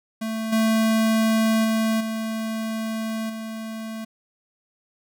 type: tone with level steps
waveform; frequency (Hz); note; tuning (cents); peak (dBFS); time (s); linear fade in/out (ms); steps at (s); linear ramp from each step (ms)
square; 221.8; A3; +14; -26 / -18 / -20 / -26 / -31; 0.21-4.05; 10; 0.52 / 1.64 / 2 / 3.29; 10
effects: none